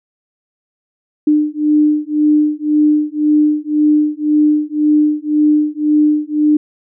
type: beating tone pair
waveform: sine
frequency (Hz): 300 / 301.9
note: D4 / D4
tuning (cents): +37 / +48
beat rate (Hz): 1.9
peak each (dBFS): -13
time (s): 1.27-6.57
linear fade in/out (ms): 5
effects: none